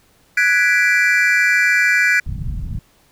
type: chord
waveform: triangle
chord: G# half-diminished seventh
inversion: third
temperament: equal with one note detuned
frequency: 1480 / 1667 / 1975.5 / 2349 Hz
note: F#6 / G#6 / B6 / D7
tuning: 0 / +6 / 0 / 0 cents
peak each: -16 dBFS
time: 0.37-2.2 s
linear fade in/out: 5 ms
type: low-pass noise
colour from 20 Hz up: pink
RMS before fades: -24 dBFS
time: 2.26-2.79 s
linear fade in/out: 5 ms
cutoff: 160 Hz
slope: 24 dB/octave
effects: pink hiss -55 dBFS RMS until 3.11 s